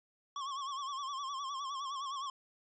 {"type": "tone with vibrato", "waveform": "square", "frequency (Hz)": 1100, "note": "C#6", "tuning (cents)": -14, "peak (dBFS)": -38, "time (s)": [0.36, 2.3], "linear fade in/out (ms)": 2, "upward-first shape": "sine", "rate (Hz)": 9.7, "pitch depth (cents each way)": 87, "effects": ["resampled to 16000 Hz", "13-bit"]}